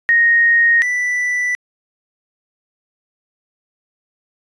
sine / triangle tone pair in turn, 1864.7 / 1975.6 Hz, A#6 / B6, 0 / 0 cents, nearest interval minor second, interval 100 cents, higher second, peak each -9 / -14 dBFS, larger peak first, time 0.09-0.82 / 0.82-1.55 s, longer neither, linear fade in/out 0 ms, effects resampled to 22050 Hz

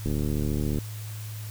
click train, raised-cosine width 3 ms, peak -16 dBFS, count 55, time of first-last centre 0.06-0.786 s, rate 74.4 Hz, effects added 107 Hz sine -34 dBFS peak until 1.5 s + white hiss -45 dBFS RMS until 1.5 s

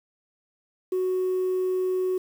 sine tone, 370 Hz, F#4, in tune, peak -21 dBFS, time 0.92-2.18 s, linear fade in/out 5 ms, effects tanh soft clip ceiling -19 dBFS + 8-bit

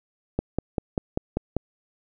click train, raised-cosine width 2 ms, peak -10 dBFS, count 7, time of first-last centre 0.39-1.566 s, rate 5.1 Hz, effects none

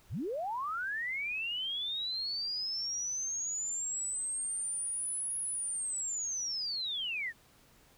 sine linear two-way sweep, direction up then down, 38.89 to 10520 to 1737 Hz, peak -33 dBFS, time 0.09-7.33 s, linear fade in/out 50 ms, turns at 5.39 s, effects pink hiss -63 dBFS RMS until 7.97 s

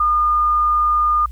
sine tone, 1215 Hz, D#6, 42 cents flat, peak -13 dBFS, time 0-1.26 s, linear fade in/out 5 ms, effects added 60 Hz sine -29 dBFS peak until 1.31 s + white hiss -57 dBFS RMS until 1.31 s

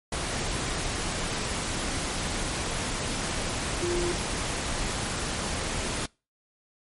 sine tone in noise, 349.2 Hz, F4, in tune, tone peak -26 dBFS, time 3.82-4.12 s, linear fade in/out 5 ms, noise pink, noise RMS -30 dBFS, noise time 0.12-6.06 s, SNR +1 dB, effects noise-tail reverb RT60 0.3 s tail -25 dB re dry + MP3 48 kbps

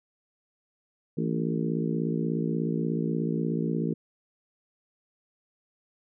harmonic tone with a mistuned harmonic, 56.6 Hz, A1, 50 cents sharp, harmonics 3 / 4 / 5 / 6 / 7 / 8, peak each -29 / -31 / -33 / -35 / -36 / -37 dBFS, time 1.17-3.94 s, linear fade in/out 10 ms, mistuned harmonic 3, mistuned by -73 cents, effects none

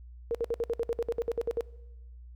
sine tone bursts, 466.2 Hz, A#4, in tune, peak -26 dBFS, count 14, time 0.31-1.608 s, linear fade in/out 0 ms, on 37 ms, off 60 ms, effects noise-tail reverb RT60 1.0 s tail -22 dB re dry + added 60 Hz sine -45 dBFS peak until 2.35 s

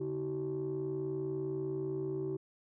sine tone cluster, 142.1 / 321.6 / 381.7 Hz, C#3 / E4 / G4, +43 / -43 / -46 cents, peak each -39 / -39 / -34 dBFS, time 0-2.37 s, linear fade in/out 10 ms, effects tanh soft clip ceiling -29 dBFS

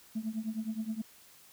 sine tone with tremolo, 220 Hz, A3, in tune, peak -28 dBFS, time 0.15-1.02 s, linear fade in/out 10 ms, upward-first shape triangle, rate 9.6 Hz, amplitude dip 95%, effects tanh soft clip ceiling -27 dBFS + white hiss -58 dBFS RMS until 1.52 s

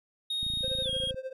triangle tone with pitch glide, 3729 to 3265 Hz, A#7 to G#7, 0 to -30 cents, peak -28 dBFS, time 0.3-1.11 s, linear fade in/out 5 ms, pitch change -230 cents, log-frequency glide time 0.83-0.89 s
click train, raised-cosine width 5 ms, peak -29 dBFS, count 21, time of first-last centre 0.43-1.144 s, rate 28 Hz
triangle tone with tremolo, 523.3 Hz, C5, in tune, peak -29 dBFS, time 0.63-1.33 s, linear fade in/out 5 ms, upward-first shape triangle, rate 13 Hz, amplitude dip 95%
effects none

